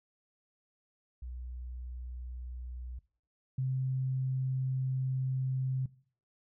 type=tone pair in turn; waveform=sine; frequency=61.74 / 130.82 Hz; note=B1 / C3; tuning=0 / 0 cents; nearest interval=octave + minor second; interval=1300 cents; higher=second; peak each=-39 / -29 dBFS; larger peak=second; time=1.22-2.99 / 3.58-5.86 s; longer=second; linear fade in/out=5 ms; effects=noise-tail reverb RT60 0.5 s tail -21 dB re dry